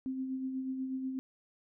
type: tone with tremolo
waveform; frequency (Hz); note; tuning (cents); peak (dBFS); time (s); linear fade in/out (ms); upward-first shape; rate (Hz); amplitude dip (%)
sine; 262.1; C4; +3; -32; 0.06-1.19; 0; sine; 8.2; 40
effects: none